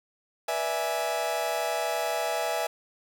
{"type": "chord", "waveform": "40% pulse", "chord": "E dominant seventh", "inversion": "second", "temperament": "equal with one note detuned", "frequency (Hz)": [487.1, 587.3, 659.3, 830.6], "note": ["B4", "D5", "E5", "G#5"], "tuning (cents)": [-24, 0, 0, 0], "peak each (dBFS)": [-35, -34, -29, -31], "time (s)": [0.48, 2.67], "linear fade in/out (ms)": 5, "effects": ["9-bit"]}